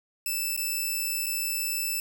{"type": "tone with dropouts", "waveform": "5% pulse", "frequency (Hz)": 2637, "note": "E7", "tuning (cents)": 0, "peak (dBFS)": -18, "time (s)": [0.26, 2], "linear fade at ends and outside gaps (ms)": 2, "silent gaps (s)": [[0.565, 0.575], [1.261, 1.265]], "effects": []}